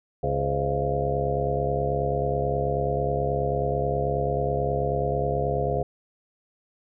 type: harmonic tone with a mistuned harmonic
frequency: 69.3 Hz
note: C#2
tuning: in tune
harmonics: 1 / 2 / 3 / 4 / 5 / 6 / 7 / 8 / 9 / 10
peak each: -32 / -29 / -40 / -40 / -40 / -29 / -29 / -38 / -34 / -29 dBFS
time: 0.23-5.83 s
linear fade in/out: 5 ms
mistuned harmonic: 7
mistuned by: +89 cents
effects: none